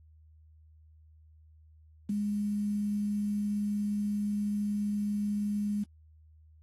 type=tone with quantisation; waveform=sine; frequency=206.4 Hz; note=G#3; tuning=10 cents flat; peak=-28 dBFS; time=2.09-5.84 s; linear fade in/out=10 ms; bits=9; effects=added 78 Hz sine -55 dBFS peak until 6.62 s + AAC 32 kbps